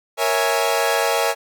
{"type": "chord", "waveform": "sawtooth", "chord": "A# half-diminished seventh", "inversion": "none", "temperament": "equal", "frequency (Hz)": [466.2, 554.4, 659.3, 830.6], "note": ["A#4", "C#5", "E5", "G#5"], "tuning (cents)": [0, 0, 0, 0], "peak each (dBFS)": -19, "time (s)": [0.17, 1.35], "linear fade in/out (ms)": 50, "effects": []}